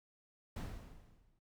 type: noise with exponential decay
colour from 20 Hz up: brown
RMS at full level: -37 dBFS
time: 0.56-1.39 s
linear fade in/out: 5 ms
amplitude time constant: 180 ms
effects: noise-tail reverb RT60 0.1 s tail -21 dB re dry